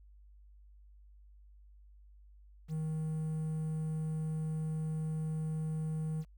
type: tone with quantisation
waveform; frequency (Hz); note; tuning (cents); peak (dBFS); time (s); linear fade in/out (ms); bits
triangle; 157.3; D#3; +19; -31; 2.68-6.25; 50; 10
effects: added 50 Hz sine -55 dBFS peak until 6.37 s